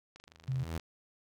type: click train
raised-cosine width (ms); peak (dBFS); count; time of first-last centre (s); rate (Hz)
0.2; -34; 17; 0.16-0.797; 25.1
type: tone with exponential growth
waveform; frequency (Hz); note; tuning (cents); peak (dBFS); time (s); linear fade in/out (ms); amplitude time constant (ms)
sawtooth; 81.9; E2; -11; -29; 0.27-0.78; 5; 110
type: tone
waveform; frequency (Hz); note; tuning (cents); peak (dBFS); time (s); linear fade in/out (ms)
sine; 130.81; C3; 0; -30; 0.48-0.64; 10
effects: none